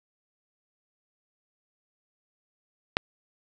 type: click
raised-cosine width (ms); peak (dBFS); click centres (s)
0.3; -5; 2.969
effects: none